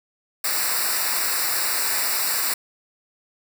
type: noise with comb filter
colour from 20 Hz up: white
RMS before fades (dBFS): -23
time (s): 0.44-2.54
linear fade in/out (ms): 5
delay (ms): 0.31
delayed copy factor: -1
effects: none